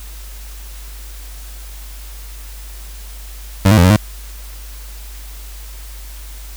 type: tone with pitch steps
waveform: 25% pulse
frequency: 96.3 / 108.6 / 87 / 92.7 / 106.1 Hz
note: G2 / A2 / F2 / F#2 / G#2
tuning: -30 / -22 / -6 / +4 / +38 cents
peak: -3 dBFS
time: 3.65-3.965 s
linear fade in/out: 5 ms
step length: 63 ms
effects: added 50 Hz sine -30 dBFS peak until 6.56 s + white hiss -39 dBFS RMS until 6.56 s